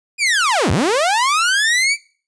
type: linear two-way sweep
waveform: sawtooth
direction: down then up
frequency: 2489 to 70.2 to 2347 Hz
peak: -10 dBFS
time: 0.18-1.97 s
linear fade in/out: 50 ms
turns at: 0.71 s
effects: noise-tail reverb RT60 0.4 s tail -21 dB re dry + resampled to 22050 Hz